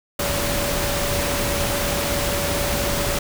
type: tone in noise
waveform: sine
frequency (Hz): 572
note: D5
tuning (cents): -46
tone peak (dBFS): -27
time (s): 0.19-3.19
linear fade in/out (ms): 5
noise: pink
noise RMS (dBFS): -23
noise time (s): 0.19-3.19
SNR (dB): -7
effects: none